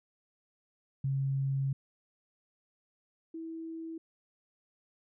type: tone pair in turn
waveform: sine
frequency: 136.2 / 326 Hz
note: C#3 / E4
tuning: -30 / -19 cents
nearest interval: octave + minor third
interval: 1511 cents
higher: second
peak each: -28 / -38 dBFS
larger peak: first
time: 1.04-1.73 / 3.34-3.98 s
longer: first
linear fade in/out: 5 ms
effects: none